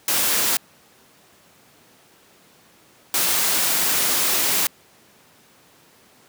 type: noise bursts at uneven times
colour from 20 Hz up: white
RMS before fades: -20 dBFS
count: 2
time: 0.08-0.57 / 3.14-4.67 s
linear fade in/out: 2 ms
effects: pink hiss -53 dBFS RMS until 6.28 s + high-pass 150 Hz 12 dB/octave